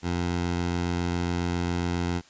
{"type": "tone", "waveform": "15% pulse", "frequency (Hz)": 87.31, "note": "F2", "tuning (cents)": 0, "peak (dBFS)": -19, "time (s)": [0.02, 2.22], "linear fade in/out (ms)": 50, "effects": ["white hiss -55 dBFS RMS until 2.29 s", "resampled to 16000 Hz"]}